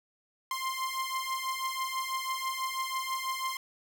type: beating tone pair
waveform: sawtooth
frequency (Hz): 1046.5 / 1052.6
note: C6 / C6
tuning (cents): 0 / +10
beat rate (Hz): 6.1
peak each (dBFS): -32 / -30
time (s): 0.51-3.57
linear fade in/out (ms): 2
effects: none